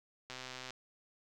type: click train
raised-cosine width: 0.2 ms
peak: -27 dBFS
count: 53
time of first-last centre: 0.3-0.706 s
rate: 128 Hz
effects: none